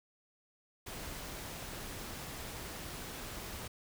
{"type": "noise", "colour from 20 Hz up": "pink", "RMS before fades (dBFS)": -44, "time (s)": [0.86, 3.68], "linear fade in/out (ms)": 10, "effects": []}